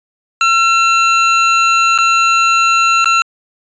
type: tone with dropouts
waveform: 25% pulse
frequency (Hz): 1350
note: E6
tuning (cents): +41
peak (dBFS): -5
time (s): 0.41-3.22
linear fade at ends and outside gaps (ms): 1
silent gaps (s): 1.978-1.986 / 3.045-3.057
effects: resampled to 16000 Hz